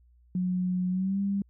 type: tone with pitch glide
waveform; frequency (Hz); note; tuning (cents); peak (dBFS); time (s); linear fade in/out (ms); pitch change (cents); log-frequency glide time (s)
sine; 182.1 to 198.58; F#3 to G3; -27 to +23; -25; 0.35-1.42; 2; +150; 0.9-1.2
effects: added 60 Hz sine -57 dBFS peak until 1.49 s